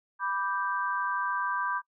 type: chord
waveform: sine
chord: G major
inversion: first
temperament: equal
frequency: 987.8 / 1174.7 / 1568 Hz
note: B5 / D6 / G6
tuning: 0 / 0 / 0 cents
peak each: -32 dBFS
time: 0.19-1.82 s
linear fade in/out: 50 ms
effects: noise-tail reverb RT60 0.1 s tail -22 dB re dry